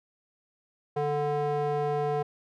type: tone with band-pass filter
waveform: square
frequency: 146.83 Hz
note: D3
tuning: in tune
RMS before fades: -28 dBFS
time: 0.96-2.23 s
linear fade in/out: 10 ms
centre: 590 Hz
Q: 2.6
effects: none

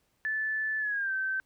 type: tone with pitch glide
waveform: sine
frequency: 1746 to 1546.6 Hz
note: A6 to G6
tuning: -14 to -24 cents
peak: -28 dBFS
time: 0.25-1.4 s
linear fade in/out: 0 ms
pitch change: -210 cents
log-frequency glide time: 0.79-1.13 s
effects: pink hiss -73 dBFS RMS until 1.45 s

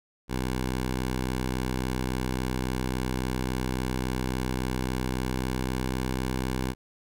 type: tone with pitch glide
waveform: 10% pulse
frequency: 63.6 to 64.08 Hz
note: C2 to C2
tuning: -48 to -35 cents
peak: -19 dBFS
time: 0.28-6.75 s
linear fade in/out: 50 ms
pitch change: +13 cents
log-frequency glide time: 5.01-6.05 s
effects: none

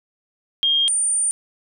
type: tone pair in turn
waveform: sine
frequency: 3224 / 9035 Hz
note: G7 / C#9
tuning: +48 / +32 cents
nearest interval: octave + tritone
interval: 1784 cents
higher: second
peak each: -15 / -17 dBFS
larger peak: first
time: 0.63-0.88 / 0.88-1.31 s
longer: second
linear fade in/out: 0 ms
effects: none

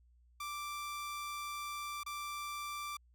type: tone with dropouts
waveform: sawtooth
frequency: 1174.7 Hz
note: D6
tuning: in tune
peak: -36 dBFS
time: 0.4-2.97 s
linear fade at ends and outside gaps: 5 ms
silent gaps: 2.034-2.062 s
effects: added 60 Hz sine -63 dBFS peak until 3.14 s

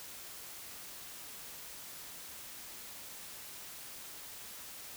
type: silence
effects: white hiss -48 dBFS RMS until 4.96 s

